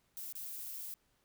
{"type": "noise with dropouts", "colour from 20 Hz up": "violet", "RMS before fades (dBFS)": -44, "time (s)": [0.17, 0.94], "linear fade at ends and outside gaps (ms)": 0, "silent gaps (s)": [[0.325, 0.353], [0.787, 0.791]], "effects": ["pink hiss -75 dBFS RMS until 1.24 s"]}